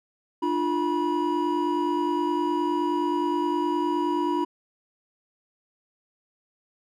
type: tone cluster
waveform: triangle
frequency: 299.3 / 348.9 / 971 Hz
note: D4 / F4 / B5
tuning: +33 / -2 / -30 cents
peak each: -25 dBFS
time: 0.42-4.45 s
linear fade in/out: 10 ms
effects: none